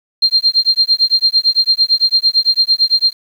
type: tone with tremolo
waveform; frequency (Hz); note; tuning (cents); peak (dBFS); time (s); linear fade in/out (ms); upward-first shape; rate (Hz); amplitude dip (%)
sine; 4186; C8; 0; -6; 0.22-3.13; 5; sine; 8.9; 100
effects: 7-bit

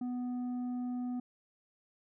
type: tone with tanh clipping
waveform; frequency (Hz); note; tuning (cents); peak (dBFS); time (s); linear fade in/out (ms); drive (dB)
triangle; 247.5; B3; +4; -35; 0.01-1.2; 5; 10
effects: none

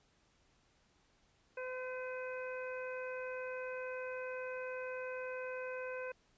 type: harmonic tone with a mistuned harmonic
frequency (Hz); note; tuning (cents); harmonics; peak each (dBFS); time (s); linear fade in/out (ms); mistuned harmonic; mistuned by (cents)
510; C5; -44; 1 / 2 / 3 / 4 / 5; -41 / -50 / -47 / -57 / -50; 1.57-6.12; 5; 5; -18
effects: pink hiss -72 dBFS RMS until 6.37 s + resampled to 16000 Hz

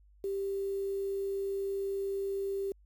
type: tone with quantisation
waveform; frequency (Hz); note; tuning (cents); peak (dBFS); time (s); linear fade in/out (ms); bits
sine; 393.2; G4; +5; -31; 0.24-2.72; 2; 9
effects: added 50 Hz sine -58 dBFS peak until 2.85 s

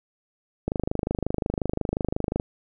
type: click train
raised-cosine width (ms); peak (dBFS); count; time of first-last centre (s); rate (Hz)
2; -11; 45; 0.68-2.399; 25.6
effects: none

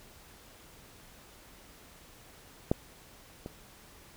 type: clicks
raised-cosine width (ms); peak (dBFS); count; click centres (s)
2; -11 / -26; 2; 2.715 / 3.461
effects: pink hiss -55 dBFS RMS until 4.16 s

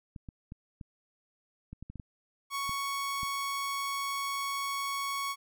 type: clicks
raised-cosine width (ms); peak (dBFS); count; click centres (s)
5; -30; 11; 0.162 / 0.288 / 0.521 / 0.812 / 1.73 / 1.826 / 1.9 / 1.957 / 1.998 / 2.694 / 3.232
type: tone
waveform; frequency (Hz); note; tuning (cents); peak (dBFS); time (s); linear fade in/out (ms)
sawtooth; 1111; C#6; +4; -28; 2.5-5.36; 50
effects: none

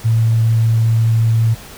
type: tone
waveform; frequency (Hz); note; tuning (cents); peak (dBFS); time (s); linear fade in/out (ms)
sine; 113.2; A2; +50; -10; 0.04-1.55; 20
effects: pink hiss -36 dBFS RMS until 1.77 s

